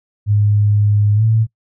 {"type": "tone with pitch glide", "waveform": "sine", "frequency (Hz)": [103.83, 111.28], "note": ["G#2", "A2"], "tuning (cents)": [0, 20], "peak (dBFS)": -10, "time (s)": [0.26, 1.47], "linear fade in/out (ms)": 50, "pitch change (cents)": 120, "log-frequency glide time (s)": [1.15, 1.23], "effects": ["noise-tail reverb RT60 0.1 s tail -22 dB re dry"]}